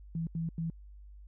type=tone bursts at uneven times; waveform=sine; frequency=164.6 Hz; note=E3; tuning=2 cents flat; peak=-31 dBFS; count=3; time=0.15-0.27 / 0.35-0.49 / 0.58-0.7 s; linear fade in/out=2 ms; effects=added 50 Hz sine -48 dBFS peak until 1.27 s